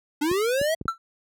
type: linear sweep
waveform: square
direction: up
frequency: 283.3 to 662 Hz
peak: -22 dBFS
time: 0.21-0.75 s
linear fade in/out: 10 ms
type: clicks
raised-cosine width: 3 ms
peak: -19 dBFS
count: 4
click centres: 0.314 / 0.614 / 0.813 / 0.856 s
type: tone with exponential decay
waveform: triangle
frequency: 1342 Hz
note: E6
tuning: 31 cents sharp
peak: -15 dBFS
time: 0.88-0.98 s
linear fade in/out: 2 ms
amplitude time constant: 20 ms
effects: high-pass 60 Hz 12 dB/octave